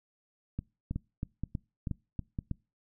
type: two click trains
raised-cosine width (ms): 5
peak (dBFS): -21 / -21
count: 4 / 7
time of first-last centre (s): 0.96-2.389 / 0.59-2.513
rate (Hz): 2.1 / 3.12
effects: noise-tail reverb RT60 0.3 s tail -25 dB re dry